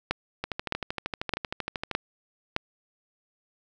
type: two click trains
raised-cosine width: 0.3 ms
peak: -9 / -14 dBFS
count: 5 / 20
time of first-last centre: 0.11-2.564 / 0.44-1.913 s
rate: 1.63 / 12.9 Hz
effects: none